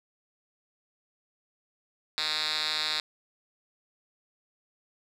5% pulse tone with band-pass filter, 154.1 Hz, D#3, 16 cents flat, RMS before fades -30 dBFS, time 2.18-3 s, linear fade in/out 0 ms, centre 3700 Hz, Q 4.6, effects none

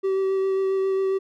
triangle tone with vibrato, 384.6 Hz, G4, 33 cents flat, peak -18 dBFS, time 0.03-1.19 s, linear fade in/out 20 ms, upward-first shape sine, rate 7.4 Hz, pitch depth 11 cents each way, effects none

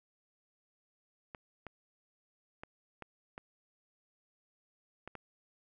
clicks, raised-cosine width 0.5 ms, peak -29 dBFS, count 7, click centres 1.348 / 1.667 / 2.635 / 3.023 / 3.379 / 5.076 / 5.153 s, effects none

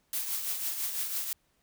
blue noise with tremolo, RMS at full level -31 dBFS, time 0.13-1.33 s, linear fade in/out 2 ms, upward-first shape triangle, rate 6 Hz, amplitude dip 55%, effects pink hiss -72 dBFS RMS until 1.62 s

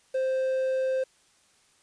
triangle tone with quantisation, 523.3 Hz, C5, in tune, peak -22 dBFS, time 0.14-1.04 s, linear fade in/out 10 ms, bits 8, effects white hiss -63 dBFS RMS until 1.82 s + resampled to 22050 Hz

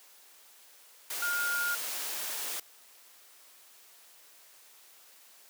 sine tone in noise, 1418 Hz, F6, 26 cents sharp, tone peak -29 dBFS, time 1.22-1.75 s, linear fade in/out 5 ms, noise white, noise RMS -36 dBFS, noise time 1.1-2.6 s, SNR +4 dB, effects white hiss -57 dBFS RMS until 5.49 s + high-pass 400 Hz 12 dB/octave

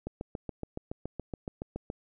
click train, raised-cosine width 2 ms, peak -22 dBFS, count 14, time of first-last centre 0.07-1.901 s, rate 7.1 Hz, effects none

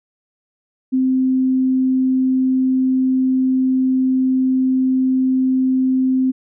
sine tone, 259.8 Hz, C4, 12 cents flat, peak -13 dBFS, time 0.92-6.32 s, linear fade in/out 20 ms, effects none

